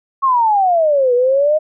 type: exponential two-way sweep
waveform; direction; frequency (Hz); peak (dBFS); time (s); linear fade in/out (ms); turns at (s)
sine; down then up; 1107 to 481.4 to 628; -10; 0.22-1.59; 20; 1.14
effects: none